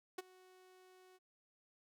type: tone with ADSR envelope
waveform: sawtooth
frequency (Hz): 370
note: F#4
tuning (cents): 0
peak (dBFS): -35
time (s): 0.18-1.19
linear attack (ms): 7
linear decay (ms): 24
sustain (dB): -23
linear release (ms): 34
effects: none